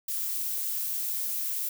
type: noise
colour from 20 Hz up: violet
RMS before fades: -31 dBFS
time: 0.08-1.69 s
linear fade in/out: 5 ms
effects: none